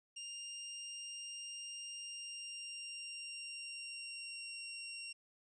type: tone with pitch glide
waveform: 20% pulse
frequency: 2800 to 2755 Hz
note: F7 to F7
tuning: +4 to -24 cents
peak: -39 dBFS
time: 0.16-5.13 s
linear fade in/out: 10 ms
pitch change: -28 cents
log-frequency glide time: 1.92-4.54 s
effects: resampled to 22050 Hz